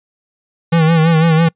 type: tone with vibrato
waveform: square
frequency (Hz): 162.5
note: E3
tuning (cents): -24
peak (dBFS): -9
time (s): 0.72-1.49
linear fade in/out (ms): 10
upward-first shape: sine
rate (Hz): 6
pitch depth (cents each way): 62
effects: noise-tail reverb RT60 0.1 s tail -26 dB re dry + resampled to 8000 Hz